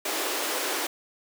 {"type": "high-pass noise", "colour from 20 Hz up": "pink", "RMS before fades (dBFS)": -29, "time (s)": [0.05, 0.87], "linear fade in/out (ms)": 5, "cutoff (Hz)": 300, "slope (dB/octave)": 48, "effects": []}